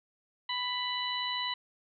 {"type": "harmonic tone", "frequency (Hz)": 992, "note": "B5", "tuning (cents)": 7, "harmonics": [1, 2, 3, 4], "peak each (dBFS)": [-36, -38, -36, -36], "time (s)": [0.49, 1.54], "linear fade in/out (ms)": 5, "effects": []}